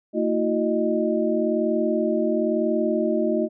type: tone cluster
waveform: sine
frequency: 225.6 / 323.5 / 364.5 / 617 Hz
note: A3 / E4 / F#4 / D#5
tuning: +44 / -32 / -26 / -15 cents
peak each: -25 dBFS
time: 0.13-3.49 s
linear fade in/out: 50 ms
effects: none